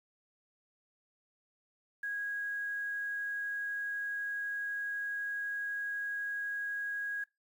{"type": "tone with quantisation", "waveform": "sine", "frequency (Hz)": 1648, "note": "G#6", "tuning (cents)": -14, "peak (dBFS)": -34, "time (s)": [2.03, 7.24], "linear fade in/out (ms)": 5, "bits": 10, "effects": ["noise-tail reverb RT60 0.2 s tail -21 dB re dry"]}